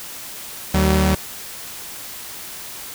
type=tone pair together; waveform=sawtooth; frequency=75.6 / 190.5 Hz; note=D#2 / G3; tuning=-49 / -49 cents; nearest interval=octave + major third; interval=1600 cents; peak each=-13 dBFS; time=0.74-1.15 s; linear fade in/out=5 ms; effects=white hiss -34 dBFS RMS until 2.94 s